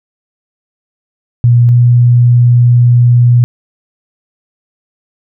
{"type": "tone pair in turn", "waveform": "sine", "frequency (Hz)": [120.1, 121.29], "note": ["B2", "B2"], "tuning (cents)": [-48, -31], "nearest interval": "unison", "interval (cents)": 17, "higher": "second", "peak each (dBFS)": -3, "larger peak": "neither", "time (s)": [[1.44, 1.69], [1.69, 3.44]], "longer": "second", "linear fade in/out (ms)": 0, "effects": []}